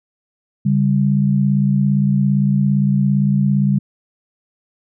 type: tone pair together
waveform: sine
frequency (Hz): 140.64 / 198.2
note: C#3 / G3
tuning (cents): +25 / +19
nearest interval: tritone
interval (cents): 594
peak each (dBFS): -15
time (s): 0.65-3.79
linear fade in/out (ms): 10
effects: none